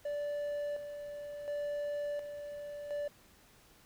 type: tone with tremolo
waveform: triangle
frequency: 583 Hz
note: D5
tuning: 13 cents flat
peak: -32 dBFS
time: 0.05-3.08 s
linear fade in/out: 5 ms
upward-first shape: square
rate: 0.7 Hz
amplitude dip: 55%
effects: pink hiss -62 dBFS RMS until 3.85 s